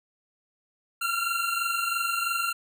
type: tone pair together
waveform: 25% pulse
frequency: 1364 / 1387 Hz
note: F6 / F6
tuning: -41 / -12 cents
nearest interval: unison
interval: 29 cents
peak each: -25 dBFS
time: 1.01-2.53 s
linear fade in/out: 10 ms
effects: none